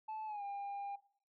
sine tone with pitch glide, 870 to 802.4 Hz, A5 to G5, -20 to +40 cents, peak -38 dBFS, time 0.08-0.96 s, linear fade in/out 10 ms, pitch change -140 cents, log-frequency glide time 0.26-0.43 s, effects noise-tail reverb RT60 0.5 s tail -18 dB re dry + tanh soft clip ceiling -39 dBFS

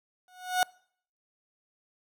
30% pulse tone with exponential growth, 732 Hz, F#5, 19 cents flat, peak -17 dBFS, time 0.28-0.63 s, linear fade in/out 1 ms, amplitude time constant 75 ms, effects noise-tail reverb RT60 0.6 s tail -26 dB re dry

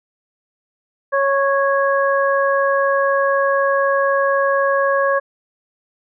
harmonic tone, 552 Hz, C#5, 7 cents flat, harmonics 1 / 2 / 3, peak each -16 / -19 / -21 dBFS, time 1.12-5.2 s, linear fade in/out 20 ms, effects none

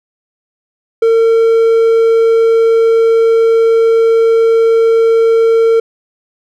triangle tone, 454.5 Hz, A#4, 44 cents flat, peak -4 dBFS, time 1.02-5.8 s, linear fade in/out 5 ms, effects none

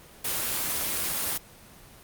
white noise with amplitude modulation, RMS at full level -26 dBFS, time 0.24-1.38 s, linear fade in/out 10 ms, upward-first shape sine, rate 260 Hz, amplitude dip 50%, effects pink hiss -50 dBFS RMS until 2.03 s + Opus 24 kbps

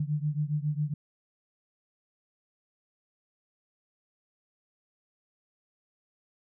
sine beating tone pair, 146.83 / 154.13 Hz, D3 / D#3, 0 / -16 cents, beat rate 7.3 Hz, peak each -29 / -31 dBFS, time 0-0.94 s, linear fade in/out 5 ms, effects none

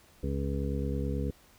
harmonic tone, 69.3 Hz, C#2, in tune, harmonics 1 / 2 / 3 / 4 / 6 / 7, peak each -32 / -35 / -37 / -38 / -40 / -40 dBFS, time 0.23-1.31 s, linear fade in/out 5 ms, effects pink hiss -60 dBFS RMS until 1.58 s

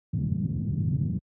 pink band-pass noise, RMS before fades -27 dBFS, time 0.13-1.19 s, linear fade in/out 10 ms, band 100 to 190 Hz, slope 24 dB/octave, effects high-pass 60 Hz 12 dB/octave

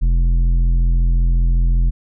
sine tone with tanh clipping, 42.7 Hz, F1, 38 cents flat, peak -13 dBFS, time 0.01-1.91 s, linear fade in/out 20 ms, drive 9 dB, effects none

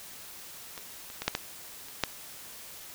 clicks, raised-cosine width 0.2 ms, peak -23 / -26 / -16 / -7 / -11 / -29 / -7 dBFS, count 7, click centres 0.778 / 1.101 / 1.22 / 1.28 / 1.351 / 1.885 / 2.037 s, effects white hiss -46 dBFS RMS until 2.94 s

